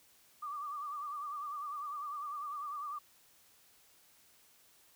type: tone with vibrato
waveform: sine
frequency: 1174.7 Hz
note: D6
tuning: in tune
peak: -38 dBFS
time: 0.42-2.99 s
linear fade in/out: 10 ms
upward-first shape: sine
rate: 10 Hz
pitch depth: 76 cents each way
effects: white hiss -65 dBFS RMS until 4.95 s